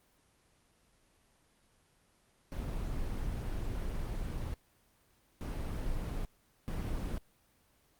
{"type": "noise bursts at uneven times", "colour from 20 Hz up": "brown", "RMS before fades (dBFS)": -36, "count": 3, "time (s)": [[2.52, 4.54], [5.41, 6.25], [6.68, 7.18]], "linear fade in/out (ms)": 0, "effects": ["pink hiss -69 dBFS RMS until 7.99 s", "Opus 24 kbps"]}